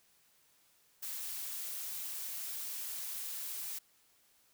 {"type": "noise", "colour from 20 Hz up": "blue", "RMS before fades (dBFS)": -41, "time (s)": [1.02, 3.79], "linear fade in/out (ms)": 10, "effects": ["white hiss -69 dBFS RMS until 4.53 s"]}